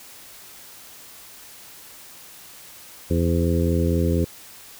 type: harmonic tone with a mistuned harmonic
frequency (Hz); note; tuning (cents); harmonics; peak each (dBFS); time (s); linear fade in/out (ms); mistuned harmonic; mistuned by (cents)
84.2; E2; +37; 1 / 2 / 3 / 4 / 5 / 6; -21 / -24 / -26 / -27 / -28 / -29; 3.1-4.25; 10; 6; +26
effects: white hiss -44 dBFS RMS until 4.79 s